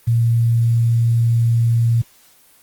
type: tone with quantisation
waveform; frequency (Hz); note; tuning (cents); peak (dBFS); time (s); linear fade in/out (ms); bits
sine; 116.54; A#2; 0; -12; 0.07-2.02; 10; 7
effects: white hiss -51 dBFS RMS until 2.62 s + Opus 24 kbps